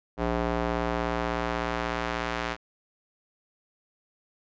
square tone with band-pass filter sweep, 58.27 Hz, A#1, in tune, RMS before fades -29 dBFS, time 0.17-2.57 s, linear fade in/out 50 ms, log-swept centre 620 to 1700 Hz, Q 0.71, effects resampled to 16000 Hz

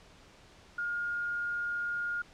sine tone, 1421 Hz, F6, 30 cents sharp, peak -31 dBFS, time 0.78-2.22 s, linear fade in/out 5 ms, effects pink hiss -57 dBFS RMS until 2.33 s + low-pass 6000 Hz 12 dB/octave

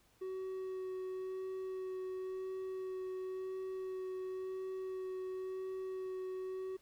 triangle tone with vibrato, 375.2 Hz, F#4, 24 cents sharp, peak -37 dBFS, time 0.21-6.77 s, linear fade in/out 10 ms, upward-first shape sine, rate 0.95 Hz, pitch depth 10 cents each way, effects pink hiss -70 dBFS RMS until 6.81 s

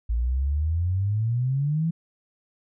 sine exponential sweep, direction up, 55.3 to 168.4 Hz, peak -21 dBFS, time 0.09-1.91 s, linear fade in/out 10 ms, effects none

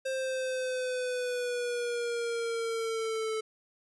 square linear sweep, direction down, 529 to 436.8 Hz, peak -31 dBFS, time 0.05-3.41 s, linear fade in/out 10 ms, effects resampled to 24000 Hz + 11-bit

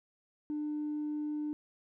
triangle tone with tanh clipping, 299.5 Hz, D4, 34 cents sharp, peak -33 dBFS, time 0.5-1.53 s, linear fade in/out 0 ms, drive 5 dB, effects none

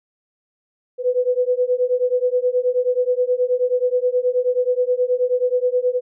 sine beating tone pair, 493.9 / 503.3 Hz, B4 / B4, 0 / +33 cents, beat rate 9.4 Hz, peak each -19 dBFS, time 0.98-6.01 s, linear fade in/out 50 ms, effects none

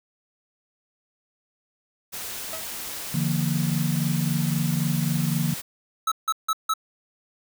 white noise, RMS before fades -34 dBFS, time 2.12-5.62 s, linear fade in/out 20 ms
sawtooth tone with exponential decay, 642 Hz, E5, 46 cents flat, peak -27 dBFS, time 2.53-2.72 s, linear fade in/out 1 ms, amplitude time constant 41 ms
sine chord, Bb major, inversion first, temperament equal with one note detuned, 146.83 / 170.63 / 233.1 Hz, D3 / F3 / Bb3, 0 / -40 / 0 cents, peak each -25 / -25 / -29 dBFS, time 3.14-5.54 s, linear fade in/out 5 ms
square tone bursts, 1299 Hz, E6, 26 cents flat, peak -21 dBFS, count 4, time 6.07-6.738 s, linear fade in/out 5 ms, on 47 ms, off 160 ms
effects none

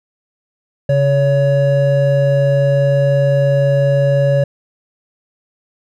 triangle tone pair together, 138.59 / 562.4 Hz, C#3 / C#5, 0 / +25 cents, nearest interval 2 octaves, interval 2425 cents, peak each -11 dBFS, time 0.89-4.44 s, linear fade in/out 5 ms, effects none

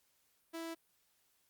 sawtooth tone, 329.6 Hz, E4, in tune, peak -37 dBFS, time 0.53-0.75 s, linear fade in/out 20 ms, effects white hiss -75 dBFS RMS until 1.49 s + Opus 48 kbps

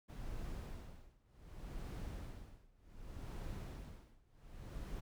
brown noise with tremolo, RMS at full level -44 dBFS, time 0.08-5.01 s, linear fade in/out 20 ms, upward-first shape sine, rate 0.66 Hz, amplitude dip 95%, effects none

